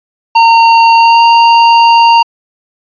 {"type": "tone with pitch glide", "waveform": "square", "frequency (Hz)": [917, 927.7], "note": ["A#5", "A#5"], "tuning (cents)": [-29, -9], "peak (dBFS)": -3, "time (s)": [0.35, 2.23], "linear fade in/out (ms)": 10, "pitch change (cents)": 20, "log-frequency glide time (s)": [0.95, 1.22], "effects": ["resampled to 11025 Hz"]}